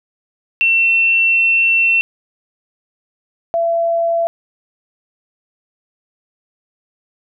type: tone pair in turn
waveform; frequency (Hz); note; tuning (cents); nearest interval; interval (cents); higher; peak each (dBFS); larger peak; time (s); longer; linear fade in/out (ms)
sine; 2701 / 672.9; E7 / E5; +42 / +35; 2 octaves; 2407; first; -10 / -13; first; 0.61-2.01 / 3.54-4.27; first; 0
effects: none